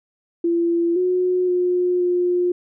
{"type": "tone with pitch steps", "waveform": "sine", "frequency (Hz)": [339.9, 364, 358.8, 355.7], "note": ["F4", "F#4", "F4", "F4"], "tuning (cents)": [-47, -28, 47, 32], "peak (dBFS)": -16, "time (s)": [0.44, 2.52], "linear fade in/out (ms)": 5, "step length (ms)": 520, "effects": []}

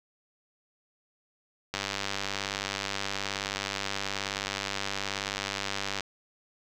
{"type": "click train", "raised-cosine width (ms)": 0.2, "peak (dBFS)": -13, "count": 423, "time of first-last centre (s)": [1.74, 6.007], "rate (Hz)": 98.9, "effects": []}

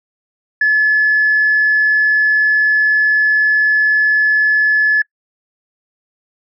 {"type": "tone", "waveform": "sine", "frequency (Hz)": 1718, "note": "A6", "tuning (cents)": -42, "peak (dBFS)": -8, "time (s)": [0.61, 5.02], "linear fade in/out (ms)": 5, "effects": ["noise-tail reverb RT60 0.1 s tail -26 dB re dry", "tanh soft clip ceiling -5 dBFS"]}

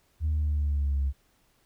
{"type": "exponential sweep", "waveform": "sine", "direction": "down", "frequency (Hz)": [78.2, 67.6], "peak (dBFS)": -22, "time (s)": [0.2, 1.13], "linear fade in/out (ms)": 50, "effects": ["tanh soft clip ceiling -21 dBFS", "pink hiss -67 dBFS RMS until 1.65 s"]}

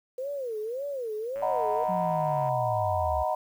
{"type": "tone with vibrato", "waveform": "sine", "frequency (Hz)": 493.9, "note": "B4", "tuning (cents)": 0, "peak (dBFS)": -30, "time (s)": [0.18, 1.84], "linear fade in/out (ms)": 5, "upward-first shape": "sine", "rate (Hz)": 1.8, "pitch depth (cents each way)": 260}
{"type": "click train", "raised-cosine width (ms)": 0.5, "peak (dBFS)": -32, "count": 123, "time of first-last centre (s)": [1.36, 2.49], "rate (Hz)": 108}
{"type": "chord", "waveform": "sine", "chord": "B major seventh", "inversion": "first", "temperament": "equal with one note detuned", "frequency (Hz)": [622.3, 740, 932.3, 994.6], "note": ["D#5", "F#5", "A#5", "B5"], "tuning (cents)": [0, 0, 0, 12], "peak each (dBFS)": [-29, -29, -32, -34], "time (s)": [1.42, 3.35], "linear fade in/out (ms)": 5}
{"type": "linear sweep", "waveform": "sine", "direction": "down", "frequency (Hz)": [185.9, 67.1], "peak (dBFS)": -31, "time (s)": [1.88, 3.24], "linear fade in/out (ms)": 20}
{"effects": ["9-bit"]}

